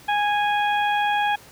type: harmonic tone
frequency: 827 Hz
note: G#5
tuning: 8 cents flat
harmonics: 1 / 2 / 3 / 4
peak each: -20 / -26 / -30 / -32 dBFS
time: 0.08-1.36 s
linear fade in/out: 10 ms
effects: pink hiss -47 dBFS RMS until 1.51 s + high-pass 80 Hz 12 dB/octave